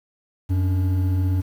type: tone pair together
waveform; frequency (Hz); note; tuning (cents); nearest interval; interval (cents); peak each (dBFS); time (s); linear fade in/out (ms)
triangle; 90.81 / 287.3; F#2 / D4; -32 / -38; octave + minor sixth; 1994; -16 / -28; 0.49-1.42; 20
effects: 8-bit